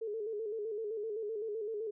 sine tone with vibrato, 431.5 Hz, A4, 34 cents flat, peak -35 dBFS, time 0.01-1.91 s, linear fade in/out 10 ms, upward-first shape square, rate 7.8 Hz, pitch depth 69 cents each way, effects none

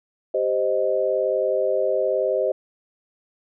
sine chord, C minor, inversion second, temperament equal, 392 / 523.3 / 622.3 Hz, G4 / C5 / Eb5, 0 / 0 / 0 cents, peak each -25 / -22 / -23 dBFS, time 0.34-2.52 s, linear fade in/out 5 ms, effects none

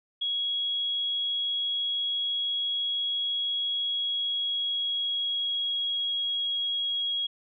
sine tone with pitch glide, 3322 to 3303 Hz, G#7 to G#7, 0 to -10 cents, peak -26 dBFS, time 0.21-7.27 s, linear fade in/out 10 ms, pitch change -10 cents, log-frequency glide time 3.79-6.19 s, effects none

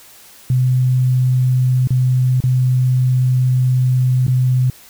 sine tone with dropouts, 127.4 Hz, C3, 46 cents flat, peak -11 dBFS, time 0.5-4.7 s, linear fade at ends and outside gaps 2 ms, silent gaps 1.873-1.905 / 2.404-2.438 / 4.267-4.28 s, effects white hiss -43 dBFS RMS until 4.89 s

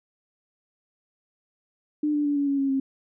sine tone with pitch steps, 299.5 / 294.2 / 289 / 283.8 / 278.8 / 273.9 / 269 Hz, D4 / D4 / D4 / C#4 / C#4 / C#4 / C4, +34 / +3 / -28 / +41 / +10 / -21 / +48 cents, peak -21 dBFS, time 2.03-2.8 s, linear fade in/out 5 ms, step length 110 ms, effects none

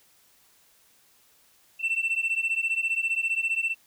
sine beating tone pair, 2679 / 2694 Hz, E7 / E7, +27 / +37 cents, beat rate 15 Hz, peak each -25 dBFS, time 1.79-3.75 s, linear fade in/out 50 ms, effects tanh soft clip ceiling -21 dBFS + white hiss -61 dBFS RMS until 3.86 s

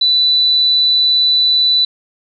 sine tone, 3979 Hz, B7, 12 cents sharp, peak -9 dBFS, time 0.01-1.85 s, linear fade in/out 5 ms, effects none

